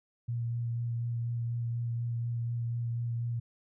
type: tone with vibrato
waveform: sine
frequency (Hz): 117.9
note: A#2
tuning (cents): +20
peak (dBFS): -30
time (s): 0.28-3.4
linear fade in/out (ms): 10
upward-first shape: sine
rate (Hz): 4.1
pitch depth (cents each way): 14
effects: none